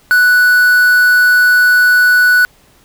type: tone with quantisation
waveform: triangle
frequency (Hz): 1480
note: F#6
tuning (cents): 0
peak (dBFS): -4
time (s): 0.11-2.45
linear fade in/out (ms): 0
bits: 4
effects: pink hiss -49 dBFS RMS until 2.84 s